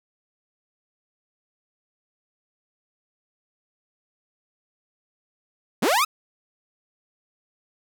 sawtooth linear sweep, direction up, 155.56 to 1325 Hz, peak -14 dBFS, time 5.82-6.05 s, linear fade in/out 10 ms, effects none

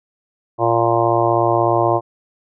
harmonic tone, 116.4 Hz, A#2, 2 cents flat, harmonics 1 / 3 / 4 / 5 / 6 / 7 / 8 / 9, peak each -23 / -19 / -25 / -20 / -19 / -24 / -23 / -22 dBFS, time 0.58-2.01 s, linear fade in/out 50 ms, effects none

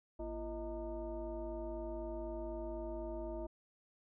sine tone with frequency modulation, 340 Hz, F4, 46 cents flat, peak -39 dBFS, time 0.19-3.47 s, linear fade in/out 10 ms, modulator 288 Hz, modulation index 1.4, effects none

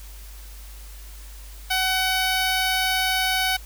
10% pulse tone, 752 Hz, F#5, 28 cents sharp, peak -12 dBFS, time 1.7-3.57 s, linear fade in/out 10 ms, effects added 50 Hz sine -38 dBFS peak until 3.65 s + white hiss -47 dBFS RMS until 3.65 s

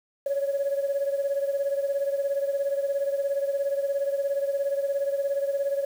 sine beating tone pair, 554.4 / 571.4 Hz, C#5 / D5, 0 / -48 cents, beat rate 17 Hz, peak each -24 / -29 dBFS, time 0.26-5.85 s, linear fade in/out 5 ms, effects tanh soft clip ceiling -18 dBFS + 8-bit

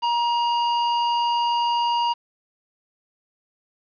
square tone, 947 Hz, A#5, 27 cents sharp, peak -20 dBFS, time 0.02-2.14 s, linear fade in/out 20 ms, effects resampled to 11025 Hz + 8-bit

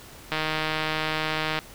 click train, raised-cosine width 0.3 ms, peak -10 dBFS, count 199, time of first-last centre 0.32-1.589 s, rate 156 Hz, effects pink hiss -46 dBFS RMS until 1.74 s

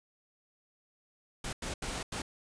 pink noise bursts at uneven times, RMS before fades -37 dBFS, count 4, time 1.44-1.53 / 1.62-1.74 / 1.82-2.03 / 2.12-2.22 s, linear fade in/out 5 ms, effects resampled to 22050 Hz

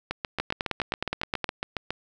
two click trains, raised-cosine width 0.3 ms, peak -10 / -12 dBFS, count 11 / 14, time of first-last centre 0.4-1.443 / 0.11-1.906 s, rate 9.59 / 7.24 Hz, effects none

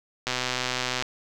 click train, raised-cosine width 0.2 ms, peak -9 dBFS, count 96, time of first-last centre 0.27-1.024 s, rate 126 Hz, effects none

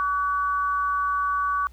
sine tone pair together, 1140 / 1486.4 Hz, C#6 / F#6, +48 / +7 cents, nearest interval perfect fourth, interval 459 cents, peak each -22 / -29 dBFS, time 0-1.67 s, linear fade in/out 0 ms, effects added 60 Hz sine -44 dBFS peak until 1.72 s + pink hiss -60 dBFS RMS until 1.72 s

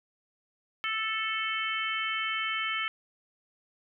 harmonic tone, 440 Hz, A4, in tune, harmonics 3 / 4 / 5 / 6 / 7, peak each -34 / -37 / -33 / -39 / -35 dBFS, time 0.84-2.88 s, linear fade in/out 0 ms, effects none

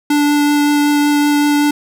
square tone with vibrato, 292.3 Hz, D4, 8 cents flat, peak -11 dBFS, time 0.1-1.71 s, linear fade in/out 5 ms, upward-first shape triangle, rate 5.3 Hz, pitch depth 9 cents each way, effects none

